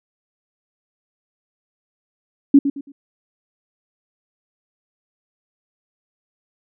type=tone with echo; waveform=sine; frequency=280.1 Hz; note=C#4; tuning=18 cents sharp; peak=-5 dBFS; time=2.54-2.59 s; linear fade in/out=5 ms; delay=110 ms; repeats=3; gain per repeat=-11 dB; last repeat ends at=2.92 s; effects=none